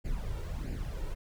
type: noise with flanger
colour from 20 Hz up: brown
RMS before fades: -35 dBFS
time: 0.04-1.15 s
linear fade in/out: 20 ms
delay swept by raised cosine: 0.41 to 2.21 ms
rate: 1.5 Hz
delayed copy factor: +0.65
effects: none